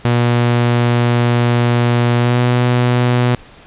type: tone with pitch glide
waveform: sawtooth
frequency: 120 to 122.8 Hz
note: B2 to B2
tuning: -49 to -9 cents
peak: -7 dBFS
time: 0.05-3.35 s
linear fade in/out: 0 ms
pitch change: +40 cents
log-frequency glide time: 2.18-2.4 s
effects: pink hiss -41 dBFS RMS until 3.66 s + resampled to 8000 Hz